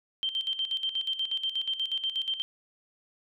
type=tone with tremolo; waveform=sine; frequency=3136 Hz; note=G7; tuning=in tune; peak=-26 dBFS; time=0.23-2.42 s; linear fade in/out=0 ms; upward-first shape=square; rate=8.3 Hz; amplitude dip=70%; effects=none